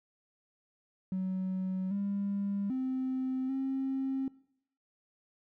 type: tone with pitch steps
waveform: triangle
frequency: 187.3 / 200 / 259.9 / 267.2 Hz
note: F#3 / G3 / C4 / C4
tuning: +21 / +35 / -11 / +36 cents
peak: -27 dBFS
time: 1.12-4.28 s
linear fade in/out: 2 ms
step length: 790 ms
effects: noise-tail reverb RT60 0.7 s tail -24 dB re dry + tanh soft clip ceiling -27 dBFS